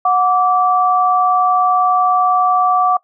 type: tone pair together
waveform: sine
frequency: 732 / 1162 Hz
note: F#5 / D6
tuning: -19 / -19 cents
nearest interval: minor sixth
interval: 800 cents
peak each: -13 dBFS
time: 0.05-2.97 s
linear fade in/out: 5 ms
effects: noise-tail reverb RT60 0.1 s tail -21 dB re dry